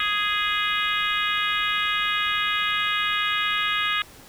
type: harmonic tone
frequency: 415.3 Hz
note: G#4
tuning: in tune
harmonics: 3 / 4 / 5 / 6 / 7 / 8 / 9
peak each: -27 / -28 / -29 / -30 / -30 / -31 / -32 dBFS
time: 0-4.02 s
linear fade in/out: 2 ms
effects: pink hiss -47 dBFS RMS until 4.28 s